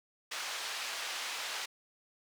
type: band-pass noise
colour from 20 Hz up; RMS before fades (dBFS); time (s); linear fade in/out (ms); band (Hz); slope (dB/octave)
white; -39; 0.31-1.66; 10; 740 to 4500; 12
effects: none